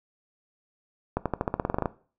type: accelerating click train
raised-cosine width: 1 ms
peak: -11 dBFS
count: 13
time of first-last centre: 1.17-1.858 s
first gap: 87 ms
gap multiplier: 0.92
effects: noise-tail reverb RT60 0.4 s tail -17 dB re dry